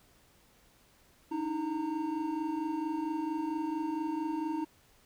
triangle tone cluster, 294.1 / 318.5 / 918 Hz, D4 / D#4 / A#5, +3 / +41 / -27 cents, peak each -36 / -31 / -37 dBFS, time 1.31-4.65 s, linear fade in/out 10 ms, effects pink hiss -64 dBFS RMS until 5.05 s

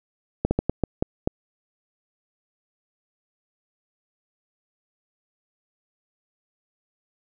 slowing click train, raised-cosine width 2 ms, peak -7 dBFS, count 7, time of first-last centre 0.45-1.275 s, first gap 60 ms, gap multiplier 1.33, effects none

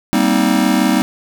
square chord, C minor seventh, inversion second, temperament just, 196.22 / 235.5 / 261.6 / 314 Hz, G3 / Bb3 / C4 / Eb4, +2 / +18 / 0 / +16 cents, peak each -18 dBFS, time 0.13-1.02 s, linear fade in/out 0 ms, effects none

